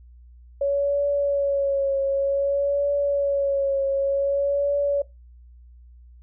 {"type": "tone with vibrato", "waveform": "sine", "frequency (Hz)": 559, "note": "C#5", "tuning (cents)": 14, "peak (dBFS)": -19, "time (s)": [0.61, 5.02], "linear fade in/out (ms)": 5, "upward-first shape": "triangle", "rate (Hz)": 0.54, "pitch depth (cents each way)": 39, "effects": ["noise-tail reverb RT60 0.2 s tail -20 dB re dry", "added 60 Hz sine -45 dBFS peak until 6.22 s"]}